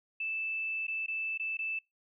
sine tone with dropouts, 2637 Hz, E7, in tune, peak -32 dBFS, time 0.2-1.79 s, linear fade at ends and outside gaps 5 ms, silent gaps 0.869-0.88 / 1.063-1.081 / 1.377-1.396 / 1.571-1.589 s, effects noise-tail reverb RT60 0.2 s tail -26 dB re dry

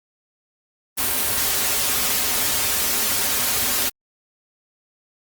white noise with comb filter, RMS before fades -21 dBFS, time 0.97-3.9 s, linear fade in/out 20 ms, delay 6 ms, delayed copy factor -0.75, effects Opus 32 kbps

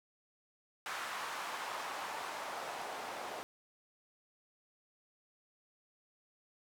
white noise with band-pass filter sweep, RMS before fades -42 dBFS, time 0.86-3.43 s, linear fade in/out 0 ms, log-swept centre 1200 to 660 Hz, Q 1.5, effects none

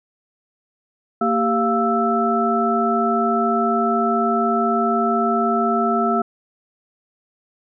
sine tone cluster, 230 / 394.2 / 696 / 1320 Hz, A#3 / G4 / F5 / E6, -23 / +10 / -6 / +2 cents, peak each -21 / -23 / -21 / -21 dBFS, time 1.21-6.22 s, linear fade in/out 5 ms, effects none

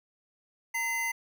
square tone pair together, 925.7 / 2046 Hz, A#5 / C7, -12 / -39 cents, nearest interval octave + major second, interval 1373 cents, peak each -37 / -30 dBFS, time 0.74-1.12 s, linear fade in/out 10 ms, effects none

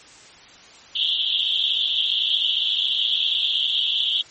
white band-pass noise, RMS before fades -22 dBFS, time 0.95-4.22 s, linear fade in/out 10 ms, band 3000 to 3600 Hz, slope 96 dB/octave, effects white hiss -46 dBFS RMS until 4.3 s + MP3 32 kbps

